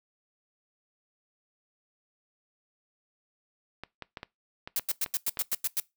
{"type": "clicks", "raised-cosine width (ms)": 0.3, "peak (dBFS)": -22, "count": 12, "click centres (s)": [3.836, 4.023, 4.172, 4.231, 4.675, 4.795, 4.912, 5.062, 5.281, 5.372, 5.413, 5.53]}
{"type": "noise bursts", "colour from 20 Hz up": "blue", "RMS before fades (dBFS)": -28, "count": 9, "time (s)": [4.76, 5.8], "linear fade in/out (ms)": 2, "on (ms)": 32, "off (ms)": 94}
{"effects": ["noise-tail reverb RT60 0.2 s tail -22 dB re dry"]}